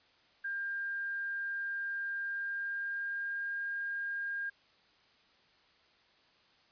sine tone with pitch glide, 1600 to 1613 Hz, G6 to G6, +35 to +49 cents, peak -34 dBFS, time 0.44-4.5 s, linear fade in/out 10 ms, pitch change +14 cents, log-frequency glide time 2.24-3.63 s, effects white hiss -66 dBFS RMS until 6.71 s + resampled to 11025 Hz

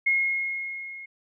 sine tone with level ramp, 2156 Hz, C#7, 49 cents flat, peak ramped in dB -18 to -38 dBFS, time 0.06-1.06 s, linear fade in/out 10 ms, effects none

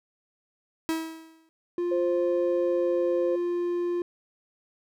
45% pulse tone with exponential decay, 323 Hz, E4, 35 cents flat, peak -23 dBFS, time 0.89-1.49 s, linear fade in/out 0 ms, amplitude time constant 130 ms
triangle tone, 349.9 Hz, F4, 3 cents sharp, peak -23 dBFS, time 1.78-4.02 s, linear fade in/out 2 ms
sine tone with pitch glide, 525 to 520.8 Hz, C5 to C5, +6 to -8 cents, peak -25 dBFS, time 1.91-3.36 s, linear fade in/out 10 ms, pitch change -14 cents, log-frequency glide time 2.7-3.08 s
effects none

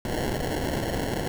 violet noise with sample-and-hold, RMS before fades -28 dBFS, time 0.05-1.28 s, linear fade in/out 2 ms, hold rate 1225 Hz, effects none

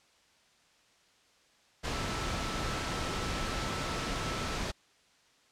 sine tone in noise, 1318.5 Hz, E6, in tune, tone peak -42 dBFS, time 1.93-4.58 s, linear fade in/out 20 ms, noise pink, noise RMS -34 dBFS, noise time 1.83-4.72 s, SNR -11 dB, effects white hiss -65 dBFS RMS until 5.51 s + low-pass 6000 Hz 12 dB/octave

